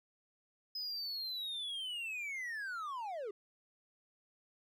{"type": "linear sweep", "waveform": "triangle", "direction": "down", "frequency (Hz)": [5080, 382.2], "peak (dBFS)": -37, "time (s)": [0.75, 3.31], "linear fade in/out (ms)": 5, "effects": []}